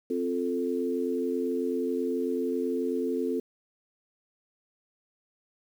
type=chord; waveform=sine; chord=F major; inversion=second; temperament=equal; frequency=261.6 / 349.2 / 440 Hz; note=C4 / F4 / A4; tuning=0 / 0 / 0 cents; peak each=-30 / -32 / -30 dBFS; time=0.1-3.4 s; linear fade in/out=5 ms; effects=9-bit